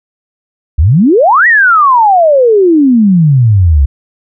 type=exponential two-way sweep; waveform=sine; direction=up then down; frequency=65.41 to 1954 to 65.41 Hz; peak=-3 dBFS; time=0.78-3.86 s; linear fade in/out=10 ms; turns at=1.47 s; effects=none